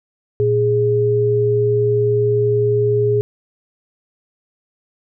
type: tone pair together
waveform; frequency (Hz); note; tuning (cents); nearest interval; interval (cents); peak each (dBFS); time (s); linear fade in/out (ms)
sine; 116.54 / 414.7; A#2 / G#4; 0 / -3; octave + minor seventh; 2197; -18 / -14; 0.4-3.21; 0
effects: none